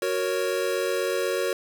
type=chord; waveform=square; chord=F# major; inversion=none; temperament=equal; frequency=370 / 466.2 / 554.4 Hz; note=F#4 / A#4 / C#5; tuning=0 / 0 / 0 cents; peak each=-29 dBFS; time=0.02-1.53 s; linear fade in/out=2 ms; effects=none